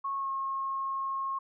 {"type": "tone with pitch glide", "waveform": "sine", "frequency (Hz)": [1097, 1081.3], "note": ["C#6", "C#6"], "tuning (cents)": [-18, -43], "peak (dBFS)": -30, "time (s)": [0.04, 1.39], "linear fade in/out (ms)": 10, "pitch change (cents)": -25, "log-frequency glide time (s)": [0.16, 0.3], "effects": []}